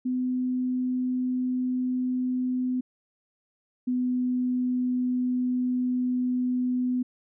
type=tone pair in turn; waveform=sine; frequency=253 / 250.4 Hz; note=B3 / B3; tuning=+42 / +24 cents; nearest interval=unison; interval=18 cents; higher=first; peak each=-24 / -23 dBFS; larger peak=second; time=0.05-2.81 / 3.87-7.03 s; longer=second; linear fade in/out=10 ms; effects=none